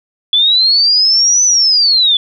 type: linear two-way sweep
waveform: sine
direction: up then down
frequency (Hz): 3420 to 6060 to 3420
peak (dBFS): -7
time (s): 0.33-2.17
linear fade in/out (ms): 2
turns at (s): 1.44
effects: none